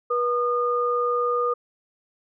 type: tone pair together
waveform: sine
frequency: 484.2 / 1220 Hz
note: B4 / D#6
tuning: -34 / -34 cents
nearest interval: octave + major third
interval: 1600 cents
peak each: -23 dBFS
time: 0.1-1.54 s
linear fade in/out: 10 ms
effects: none